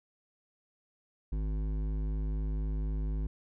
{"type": "tone with hard clipping", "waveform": "sine", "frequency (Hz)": 52, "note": "G#1", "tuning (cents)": 3, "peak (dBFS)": -32, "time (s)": [1.32, 3.27], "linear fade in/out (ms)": 5, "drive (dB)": 12, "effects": []}